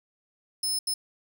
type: tone bursts at uneven times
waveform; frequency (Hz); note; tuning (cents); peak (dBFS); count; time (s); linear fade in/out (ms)
25% pulse; 5220; E8; -18; -21; 2; 0.63-0.79 / 0.87-0.94; 5
effects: none